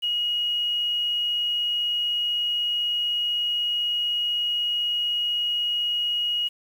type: tone with quantisation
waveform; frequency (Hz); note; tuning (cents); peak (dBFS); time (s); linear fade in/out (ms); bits
sine; 2891; F#7; -41; -22; 0.02-6.49; 20; 8
effects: none